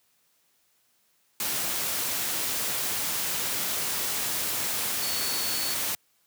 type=tone in noise; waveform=sine; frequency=4435 Hz; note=C#8; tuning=in tune; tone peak=-33 dBFS; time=5.02-5.74 s; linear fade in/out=2 ms; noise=white; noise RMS=-29 dBFS; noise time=1.4-5.95 s; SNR=-7 dB; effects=white hiss -68 dBFS RMS until 6.26 s + high-pass 80 Hz 12 dB/octave